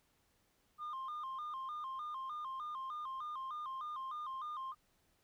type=tone with vibrato; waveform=sine; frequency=1132 Hz; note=C#6; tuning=36 cents sharp; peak=-38 dBFS; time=0.78-4.75 s; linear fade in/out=50 ms; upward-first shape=square; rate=3.3 Hz; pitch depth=120 cents each way; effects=tanh soft clip ceiling -39 dBFS + pink hiss -75 dBFS RMS until 5.23 s